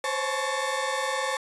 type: tone cluster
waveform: 35% pulse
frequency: 519 / 539 / 859 / 1117 / 1790 Hz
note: C5 / C#5 / A5 / C#6 / A6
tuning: -14 / -49 / -42 / +13 / +29 cents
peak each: -31 dBFS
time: 0.04-1.37 s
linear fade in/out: 2 ms
effects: resampled to 24000 Hz